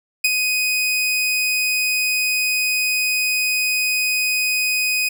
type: tone with ADSR envelope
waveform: sawtooth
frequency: 2500 Hz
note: D#7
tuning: 8 cents sharp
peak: -9 dBFS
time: 0.24-5.09 s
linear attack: 7 ms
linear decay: 33 ms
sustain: -5 dB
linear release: 9 ms
effects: none